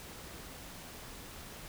silence, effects pink hiss -48 dBFS RMS until 1.68 s

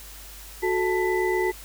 sine tone cluster, 368 / 436.4 / 883 / 1994 Hz, F#4 / A4 / A5 / B6, -9 / -14 / +6 / +16 cents, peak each -23 / -29 / -29 / -29 dBFS, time 0.62-1.52 s, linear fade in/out 20 ms, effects added 50 Hz sine -44 dBFS peak until 1.64 s + white hiss -44 dBFS RMS until 1.64 s

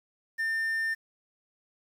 triangle tone with quantisation, 1800 Hz, A6, 39 cents sharp, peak -25 dBFS, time 0.38-0.95 s, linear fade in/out 20 ms, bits 9, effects none

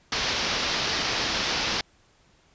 white low-pass noise, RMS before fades -27 dBFS, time 0.12-1.81 s, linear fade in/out 2 ms, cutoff 5600 Hz, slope 48 dB/octave, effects pink hiss -61 dBFS RMS until 2.54 s + resampled to 16000 Hz

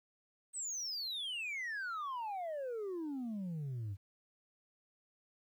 sine exponential sweep, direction down, 8372 to 93.5 Hz, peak -35 dBFS, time 0.53-3.97 s, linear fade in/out 50 ms, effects tanh soft clip ceiling -37 dBFS + 12-bit

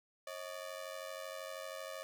sawtooth ring-modulated tone, 587.3 Hz, D5, in tune, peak -36 dBFS, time 0.27-2.03 s, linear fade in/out 0 ms, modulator 46.4 Hz, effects none

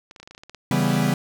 clicks, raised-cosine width 0.2 ms, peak -25 dBFS, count 11, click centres 0.111 / 0.162 / 0.2 / 0.23 / 0.275 / 0.31 / 0.349 / 0.379 / 0.435 / 0.496 / 0.547 s
45% pulse chord, C# half-diminished seventh, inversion none, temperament equal, 138.59 / 164.81 / 196 / 246.9 Hz, C#3 / E3 / G3 / B3, 0 / 0 / 0 / 0 cents, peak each -24 dBFS, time 0.71-1.14 s, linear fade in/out 2 ms
effects none

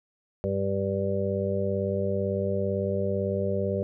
harmonic tone, 97.9 Hz, G2, 2 cents flat, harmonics 1 / 2 / 4 / 5 / 6, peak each -31 / -31 / -31 / -31 / -31 dBFS, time 0.44-3.83 s, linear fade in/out 0 ms, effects none

